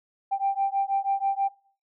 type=beating tone pair; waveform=sine; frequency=784 / 790.2 Hz; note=G5 / G5; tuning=0 / +14 cents; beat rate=6.2 Hz; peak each=-25 dBFS; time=0.31-1.49 s; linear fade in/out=20 ms; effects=noise-tail reverb RT60 0.4 s tail -18 dB re dry + tanh soft clip ceiling -16 dBFS